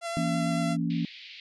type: tone with vibrato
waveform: sawtooth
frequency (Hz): 678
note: E5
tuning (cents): +49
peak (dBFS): -27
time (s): 0.01-0.77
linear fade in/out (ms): 50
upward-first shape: square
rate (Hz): 8.9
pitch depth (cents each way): 9
type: chord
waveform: sine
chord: A# diminished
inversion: second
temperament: just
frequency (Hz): 167.82 / 233.1 / 279.7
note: E3 / A#3 / C#4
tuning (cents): +31 / 0 / +16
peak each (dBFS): -28 / -31 / -31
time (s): 0.17-1.05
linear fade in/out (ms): 0
type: band-pass noise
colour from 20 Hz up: pink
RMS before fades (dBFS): -46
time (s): 0.9-1.4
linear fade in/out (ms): 2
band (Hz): 2100 to 4500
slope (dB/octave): 48
effects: resampled to 24000 Hz